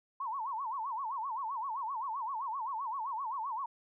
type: tone with vibrato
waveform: sine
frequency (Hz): 988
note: B5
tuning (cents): 0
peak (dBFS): -34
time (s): 0.2-3.66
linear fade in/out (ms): 5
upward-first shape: sine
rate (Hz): 7.7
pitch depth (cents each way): 230
effects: none